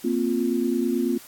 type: chord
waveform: sine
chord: Bb suspended second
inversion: none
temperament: just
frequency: 233.1 / 262.2 / 349.6 Hz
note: Bb3 / C4 / F4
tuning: 0 / +4 / +2 cents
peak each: -25 dBFS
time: 0.04-1.18 s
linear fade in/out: 10 ms
effects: white hiss -46 dBFS RMS until 1.27 s + AAC 64 kbps